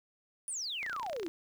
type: exponential sweep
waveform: sine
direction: down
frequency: 9956 to 310 Hz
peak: -35 dBFS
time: 0.48-1.28 s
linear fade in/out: 0 ms
type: click train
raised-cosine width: 0.2 ms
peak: -26 dBFS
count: 14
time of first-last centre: 0.83-1.265 s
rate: 29.9 Hz
effects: 10-bit